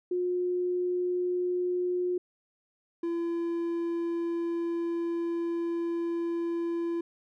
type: tone pair in turn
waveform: sine / triangle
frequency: 358.8 / 338.7 Hz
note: F4 / E4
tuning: +47 / +47 cents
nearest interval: minor second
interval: 100 cents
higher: first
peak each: -26 dBFS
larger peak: neither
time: 0.11-2.18 / 3.03-7.01 s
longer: second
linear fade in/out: 5 ms
effects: none